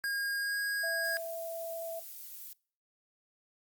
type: tone with pitch glide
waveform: square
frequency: 1624 to 1641 Hz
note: G#6 to G#6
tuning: -39 to -21 cents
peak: -32 dBFS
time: 0.04-1.17 s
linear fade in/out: 0 ms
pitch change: +18 cents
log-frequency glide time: 0.38-0.59 s
type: tone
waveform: sine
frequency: 663 Hz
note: E5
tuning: 10 cents sharp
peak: -36 dBFS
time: 0.83-2 s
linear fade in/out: 10 ms
type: noise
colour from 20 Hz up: violet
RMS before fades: -46 dBFS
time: 1.04-2.53 s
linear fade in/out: 2 ms
effects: noise-tail reverb RT60 0.5 s tail -25 dB re dry + Opus 48 kbps